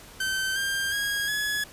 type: tone with pitch steps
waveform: sawtooth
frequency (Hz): 1544 / 1592 / 1641.5 / 1692.5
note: G6 / G6 / G#6 / G#6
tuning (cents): -27 / +26 / -21 / +32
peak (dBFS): -22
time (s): 0.2-1.64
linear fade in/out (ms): 5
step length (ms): 360
effects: pink hiss -47 dBFS RMS until 1.72 s + resampled to 32000 Hz